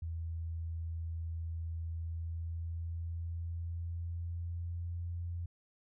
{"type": "tone with pitch glide", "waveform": "sine", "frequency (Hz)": [82.41, 86.11], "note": ["E2", "F2"], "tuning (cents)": [0, -24], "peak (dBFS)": -36, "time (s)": [0.02, 5.46], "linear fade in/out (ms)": 5, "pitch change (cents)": 76, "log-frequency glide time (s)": [1.94, 5.03], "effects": []}